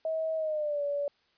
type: tone with pitch glide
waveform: sine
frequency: 640 to 573.5 Hz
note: D#5 to D5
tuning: +49 to -41 cents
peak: -28 dBFS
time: 0.05-1.08 s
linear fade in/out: 2 ms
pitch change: -190 cents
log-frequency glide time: 0.36-0.83 s
effects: white hiss -69 dBFS RMS until 1.37 s + resampled to 11025 Hz